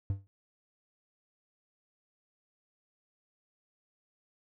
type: tone with exponential decay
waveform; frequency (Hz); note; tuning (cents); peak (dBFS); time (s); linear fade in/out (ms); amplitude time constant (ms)
triangle; 98.1; G2; +2; -23; 0.1-0.27; 0; 35
effects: none